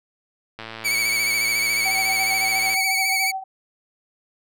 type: click train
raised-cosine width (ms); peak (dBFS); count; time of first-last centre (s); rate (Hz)
0.3; -18; 242; 0.59-2.742; 112
type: tone with vibrato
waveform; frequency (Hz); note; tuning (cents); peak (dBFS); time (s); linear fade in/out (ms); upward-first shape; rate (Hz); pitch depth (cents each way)
sawtooth; 2256; C#7; +30; -16; 0.84-3.32; 20; sine; 14; 48
type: tone with tremolo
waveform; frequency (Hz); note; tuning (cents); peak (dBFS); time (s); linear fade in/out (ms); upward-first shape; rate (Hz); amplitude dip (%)
sine; 765; G5; -42; -23; 1.85-3.44; 10; triangle; 8.8; 80
effects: none